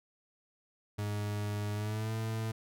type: tone with pitch glide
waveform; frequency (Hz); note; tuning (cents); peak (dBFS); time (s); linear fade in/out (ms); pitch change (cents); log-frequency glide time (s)
40% pulse; 103.83 to 111.28; G#2 to A2; 0 to +20; -32; 0.98-2.52; 10; +120; 1.73-2.13
effects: none